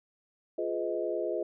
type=chord; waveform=sine; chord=F half-diminished seventh; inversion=none; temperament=just; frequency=349.2 / 419.1 / 502.9 / 628.6 Hz; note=F4 / Ab4 / Cb5 / Eb5; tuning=0 / +16 / +31 / +18 cents; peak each=-34 / -35 / -36 / -34 dBFS; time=0.58-1.43 s; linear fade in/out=5 ms; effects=none